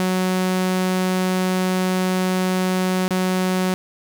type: tone with dropouts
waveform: sawtooth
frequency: 185 Hz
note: F#3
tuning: in tune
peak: -14 dBFS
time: 0-3.74 s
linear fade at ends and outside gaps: 0 ms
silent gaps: 3.08-3.107 s
effects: none